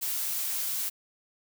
blue noise, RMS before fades -31 dBFS, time 0.01-0.9 s, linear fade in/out 20 ms, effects none

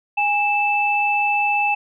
sine tone pair together, 822 / 2637 Hz, G#5 / E7, -18 / 0 cents, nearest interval octave + minor sixth, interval 2018 cents, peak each -19 dBFS, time 0.17-1.75 s, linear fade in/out 10 ms, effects none

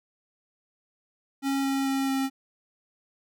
square tone with pitch steps, 273.7 / 272 / 270.2 / 268.5 Hz, C#4 / C#4 / C#4 / C4, -22 / -33 / -44 / +45 cents, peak -25 dBFS, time 1.42-2.3 s, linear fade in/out 50 ms, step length 220 ms, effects none

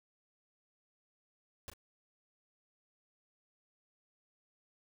pink noise with echo, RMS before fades -45 dBFS, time 1.68-1.7 s, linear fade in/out 0 ms, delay 36 ms, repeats 1, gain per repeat -11 dB, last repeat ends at 1.736 s, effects none

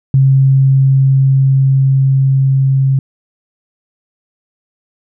sine tone with level ramp, 134.7 Hz, C#3, 49 cents flat, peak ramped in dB -5 to -8 dBFS, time 0.14-2.99 s, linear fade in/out 2 ms, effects none

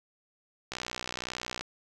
click train, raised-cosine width 0.2 ms, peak -17 dBFS, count 56, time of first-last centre 0.72-1.61 s, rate 61.8 Hz, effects none

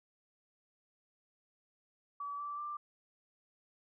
sine tone with pitch steps, 1146 / 1164 / 1182.3 Hz, D6 / D6 / D6, -43 / -16 / +11 cents, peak -38 dBFS, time 2.2-2.77 s, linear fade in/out 5 ms, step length 190 ms, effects none

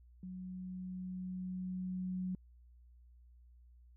sine tone with level ramp, 184.1 Hz, F#3, 8 cents flat, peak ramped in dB -43 to -35 dBFS, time 0.23-2.35 s, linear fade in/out 2 ms, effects added 60 Hz sine -58 dBFS peak until 3.96 s

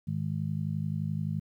harmonic tone, 51.6 Hz, G#1, 10 cents flat, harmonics 2 / 3 / 4, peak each -35 / -31 / -36 dBFS, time 0.07-1.4 s, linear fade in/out 10 ms, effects 11-bit

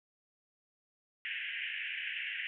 white band-pass noise, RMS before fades -39 dBFS, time 1.25-2.47 s, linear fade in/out 0 ms, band 1600 to 3000 Hz, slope 96 dB/octave, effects none

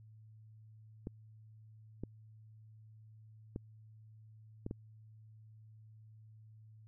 clicks, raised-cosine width 3 ms, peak -27 dBFS, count 5, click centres 1.071 / 2.036 / 3.561 / 4.664 / 4.711 s, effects added 109 Hz sine -55 dBFS peak until 6.87 s

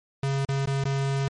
square tone with dropouts, 137.3 Hz, C#3, 16 cents flat, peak -24 dBFS, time 0.23-1.28 s, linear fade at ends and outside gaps 2 ms, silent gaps 0.45-0.488 / 0.657-0.673 / 0.839-0.853 s, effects low-pass 8000 Hz 12 dB/octave + MP3 48 kbps

